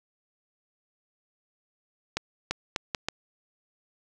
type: accelerating click train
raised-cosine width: 0.2 ms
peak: -10 dBFS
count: 5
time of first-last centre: 2.17-3.086 s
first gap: 340 ms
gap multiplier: 0.74
effects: none